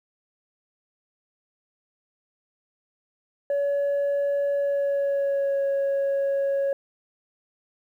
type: tone with pitch glide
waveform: sine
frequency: 566 to 553.4 Hz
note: C#5 to C#5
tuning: +36 to -3 cents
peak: -19 dBFS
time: 3.5-6.73 s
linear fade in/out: 2 ms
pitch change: -39 cents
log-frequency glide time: 4.53-5.63 s
effects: tanh soft clip ceiling -20 dBFS + 10-bit